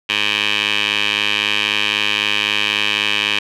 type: tone with band-pass filter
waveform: 15% pulse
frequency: 103.83 Hz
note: G#2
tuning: in tune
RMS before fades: -18 dBFS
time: 0.09-3.39 s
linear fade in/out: 5 ms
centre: 2800 Hz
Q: 5.1
effects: none